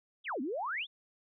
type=exponential two-way sweep; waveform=sine; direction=down then up; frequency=3686 to 234.5 to 3686 Hz; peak=-33 dBFS; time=0.24-0.87 s; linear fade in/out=50 ms; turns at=0.41 s; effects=none